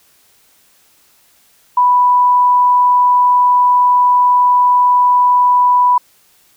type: tone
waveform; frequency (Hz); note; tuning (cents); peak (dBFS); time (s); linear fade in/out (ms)
sine; 987.8; B5; 0; -7; 1.77-5.98; 5
effects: white hiss -52 dBFS RMS until 6.56 s